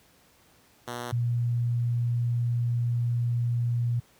5% pulse / sine tone pair in turn, 120.9 / 119.44 Hz, B2 / A#2, -36 / +43 cents, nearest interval unison, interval 21 cents, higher first, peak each -22 / -23 dBFS, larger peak first, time 0.87-1.12 / 1.12-4 s, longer second, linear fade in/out 10 ms, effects pink hiss -60 dBFS RMS until 4.19 s + high-pass 60 Hz 12 dB/octave

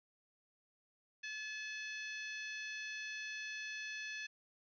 harmonic tone, 860 Hz, A5, 40 cents flat, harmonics 2 / 3 / 4 / 5 / 6 / 7, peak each -45 / -46 / -53 / -54 / -61 / -56 dBFS, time 1.23-4.27 s, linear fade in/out 10 ms, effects none

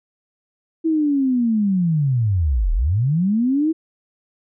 sine linear two-way sweep, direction down then up, 328.7 to 35.42 to 328.7 Hz, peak -15 dBFS, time 0.84-3.73 s, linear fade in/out 20 ms, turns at 2.73 s, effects none

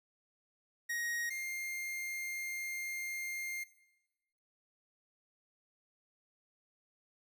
45% pulse tone pair in turn, 1883 / 2114 Hz, A#6 / C7, +17 / +17 cents, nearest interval major second, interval 200 cents, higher second, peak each -35 / -38 dBFS, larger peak first, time 0.89-1.3 / 1.3-3.64 s, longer second, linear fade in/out 10 ms, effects noise-tail reverb RT60 1.0 s tail -17 dB re dry

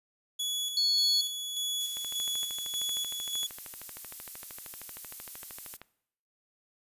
sawtooth tone with tremolo, 3390 Hz, G#7, 35 cents sharp, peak -27 dBFS, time 0.39-3.47 s, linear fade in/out 10 ms, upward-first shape square, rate 1.7 Hz, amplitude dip 40%
sine tone, 4395 Hz, C#8, 16 cents flat, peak -24 dBFS, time 0.77-1.21 s, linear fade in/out 2 ms
violet noise, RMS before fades -41 dBFS, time 1.8-5.77 s, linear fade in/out 10 ms
click train, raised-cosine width 0.3 ms, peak -28 dBFS, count 51, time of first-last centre 1.97-5.816 s, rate 13 Hz
effects noise-tail reverb RT60 0.7 s tail -20 dB re dry + resampled to 32000 Hz

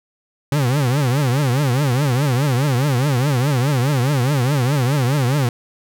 40% pulse tone with vibrato, 134 Hz, C3, 42 cents sharp, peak -14 dBFS, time 0.52-5.49 s, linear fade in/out 2 ms, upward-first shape triangle, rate 4.8 Hz, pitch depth 240 cents each way, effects none

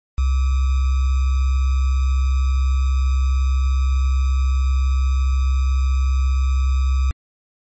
sine tone with sample-and-hold, 66.1 Hz, C2, 18 cents sharp, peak -14 dBFS, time 0.18-7.11 s, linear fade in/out 0 ms, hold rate 1225 Hz, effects MP3 32 kbps

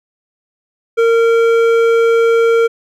sine tone with hard clipping, 460 Hz, A#4, 23 cents flat, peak -10 dBFS, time 0.97-2.68 s, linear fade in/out 20 ms, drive 10 dB, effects none

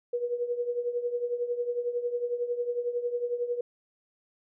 sine tone with tremolo, 483.1 Hz, B4, 38 cents flat, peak -24 dBFS, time 0.13-3.61 s, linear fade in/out 5 ms, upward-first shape triangle, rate 11 Hz, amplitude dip 80%, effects none

